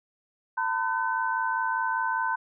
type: tone cluster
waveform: sine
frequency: 904 / 1009 / 1519 Hz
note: A5 / B5 / F#6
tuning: +47 / +37 / +45 cents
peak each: -29 dBFS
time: 0.57-2.36 s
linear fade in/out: 10 ms
effects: none